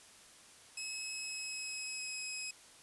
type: tone with pitch glide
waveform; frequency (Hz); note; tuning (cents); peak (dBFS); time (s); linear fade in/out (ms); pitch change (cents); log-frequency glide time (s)
15% pulse; 2573 to 2541; E7 to D#7; -43 to +36; -32; 0.77-2.51; 5; -21; 1.13-2.25
effects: white hiss -58 dBFS RMS until 2.82 s + resampled to 24000 Hz